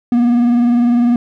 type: tone with vibrato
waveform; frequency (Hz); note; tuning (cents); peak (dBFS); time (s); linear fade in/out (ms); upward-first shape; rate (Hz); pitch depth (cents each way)
triangle; 240; B3; -49; -7; 0.12-1.16; 2; square; 20; 34
effects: none